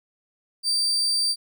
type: tone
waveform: 35% pulse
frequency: 4667 Hz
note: D8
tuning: 12 cents flat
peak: -19 dBFS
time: 0.63-1.36 s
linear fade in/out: 50 ms
effects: none